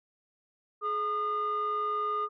sine tone pair together, 423.8 / 1221 Hz, G#4 / D#6, +35 / -33 cents, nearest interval octave + tritone, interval 1832 cents, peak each -34 / -27 dBFS, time 0.81-2.29 s, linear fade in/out 50 ms, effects tanh soft clip ceiling -24 dBFS

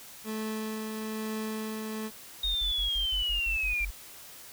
30% pulse tone with tremolo, 217.9 Hz, A3, 17 cents flat, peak -29 dBFS, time 0.24-2.11 s, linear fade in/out 50 ms, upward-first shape triangle, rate 1.1 Hz, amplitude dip 30%
sine linear sweep, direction down, 3729 to 2349 Hz, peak -27 dBFS, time 2.43-3.85 s, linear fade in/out 5 ms
sine tone bursts, 46.41 Hz, F#1, 6 cents sharp, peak -32 dBFS, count 9, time 2.44-3.91 s, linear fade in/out 10 ms, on 110 ms, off 60 ms
effects white hiss -48 dBFS RMS until 4.52 s

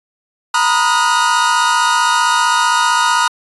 45% pulse chord, B major seventh, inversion third, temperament equal with one note detuned, 932.3 / 987.8 / 1244.5 / 1443.7 Hz, A#5 / B5 / D#6 / F#6, 0 / 0 / 0 / -43 cents, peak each -17 dBFS, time 0.54-3.28 s, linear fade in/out 5 ms, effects resampled to 24000 Hz

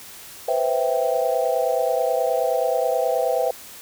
sine chord, C major seventh, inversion third, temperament equal, 493.9 / 523.3 / 659.3 / 784 Hz, B4 / C5 / E5 / G5, 0 / 0 / 0 / 0 cents, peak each -24 / -24 / -23 / -26 dBFS, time 0.48-3.51 s, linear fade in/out 5 ms, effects white hiss -41 dBFS RMS until 3.81 s

